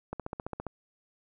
click train, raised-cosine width 1 ms, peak -21 dBFS, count 9, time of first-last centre 0.13-0.667 s, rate 14.9 Hz, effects none

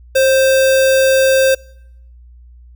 sine tone with sample-and-hold, 532 Hz, C5, 29 cents sharp, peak -8 dBFS, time 0.15-1.55 s, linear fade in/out 10 ms, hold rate 2100 Hz, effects noise-tail reverb RT60 0.8 s tail -26 dB re dry + added 60 Hz sine -38 dBFS peak until 2.75 s

